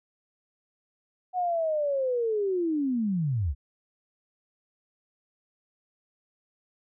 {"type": "linear sweep", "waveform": "sine", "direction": "down", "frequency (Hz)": [741, 59.9], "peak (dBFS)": -24, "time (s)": [1.33, 3.55], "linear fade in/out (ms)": 50, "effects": []}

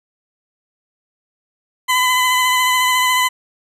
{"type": "tone with vibrato", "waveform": "20% pulse", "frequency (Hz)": 1009, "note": "B5", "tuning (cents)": 37, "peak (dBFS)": -8, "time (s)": [1.88, 3.29], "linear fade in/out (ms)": 20, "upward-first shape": "sine", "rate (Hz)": 14, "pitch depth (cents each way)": 22, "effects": ["resampled to 32000 Hz"]}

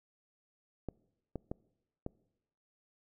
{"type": "clicks", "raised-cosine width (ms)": 2, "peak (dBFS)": -24, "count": 4, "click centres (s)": [0.887, 1.357, 1.515, 2.064], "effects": ["noise-tail reverb RT60 0.9 s tail -24 dB re dry"]}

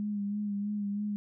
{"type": "tone with vibrato", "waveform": "sine", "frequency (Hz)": 205.1, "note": "G#3", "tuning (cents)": -21, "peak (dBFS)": -30, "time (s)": [0, 1.16], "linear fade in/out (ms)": 0, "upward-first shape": "sine", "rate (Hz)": 3.1, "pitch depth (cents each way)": 34, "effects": []}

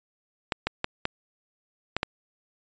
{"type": "clicks", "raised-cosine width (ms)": 0.3, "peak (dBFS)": -9, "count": 6, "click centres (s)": [0.522, 0.67, 0.844, 1.054, 1.966, 2.031], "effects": ["resampled to 16000 Hz"]}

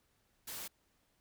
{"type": "noise", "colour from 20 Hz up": "white", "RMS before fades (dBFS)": -44, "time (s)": [0.47, 0.68], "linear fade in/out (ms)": 10, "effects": ["pink hiss -75 dBFS RMS until 1.2 s"]}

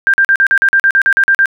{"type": "tone bursts", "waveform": "sine", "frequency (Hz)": 1586, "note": "G6", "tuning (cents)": 20, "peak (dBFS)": -6, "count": 13, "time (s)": [0.07, 1.457], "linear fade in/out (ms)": 0, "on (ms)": 67, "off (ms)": 43, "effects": []}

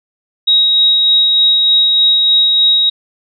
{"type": "tone with tremolo", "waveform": "sine", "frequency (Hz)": 3800, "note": "A#7", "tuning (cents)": 33, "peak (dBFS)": -6, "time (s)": [0.47, 2.9], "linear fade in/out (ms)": 10, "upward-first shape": "sine", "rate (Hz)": 3.3, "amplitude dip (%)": 25, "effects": []}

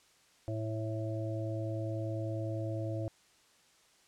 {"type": "harmonic tone", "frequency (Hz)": 110, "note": "A2", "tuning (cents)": 0, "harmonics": [1, 3, 5, 6], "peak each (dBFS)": [-35, -40, -42, -43], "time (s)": [0.48, 3.08], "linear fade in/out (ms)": 0, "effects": ["white hiss -65 dBFS RMS until 4.07 s", "low-pass 8000 Hz 12 dB/octave"]}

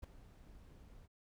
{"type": "noise with ADSR envelope", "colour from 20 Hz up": "brown", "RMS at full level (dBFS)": -44, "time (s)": [0.02, 1.08], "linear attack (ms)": 18, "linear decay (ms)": 9, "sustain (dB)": -14, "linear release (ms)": 35, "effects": []}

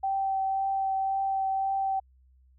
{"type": "tone with vibrato", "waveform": "sine", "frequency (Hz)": 775, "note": "G5", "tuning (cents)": -20, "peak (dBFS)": -25, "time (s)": [0.03, 2], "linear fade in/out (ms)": 10, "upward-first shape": "triangle", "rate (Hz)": 1.9, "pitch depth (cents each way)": 12, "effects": ["added 64 Hz sine -57 dBFS peak until 2.58 s"]}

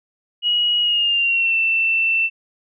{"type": "tone with pitch glide", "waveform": "sine", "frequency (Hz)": [2902, 2677], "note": ["F#7", "E7"], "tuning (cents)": [-34, 26], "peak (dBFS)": -15, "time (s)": [0.42, 2.3], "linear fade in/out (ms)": 50, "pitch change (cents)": -140, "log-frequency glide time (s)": [0.81, 1.57], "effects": []}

